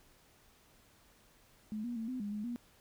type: tone with pitch steps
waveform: sine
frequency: 214.3 / 240.4 / 224.9 / 255.2 / 205 / 209.8 / 239.9 Hz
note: A3 / B3 / A3 / C4 / G#3 / G#3 / A#3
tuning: -45 / -46 / +38 / -43 / -22 / +18 / +50 cents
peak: -36 dBFS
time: 1.72-2.56 s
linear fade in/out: 0 ms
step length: 120 ms
effects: pink hiss -65 dBFS RMS until 2.8 s